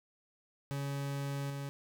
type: tone with level steps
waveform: 40% pulse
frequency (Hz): 140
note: C#3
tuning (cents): +18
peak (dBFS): -34 / -37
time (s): 0.71-1.69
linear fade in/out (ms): 0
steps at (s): 1.5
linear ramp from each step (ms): 2
effects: none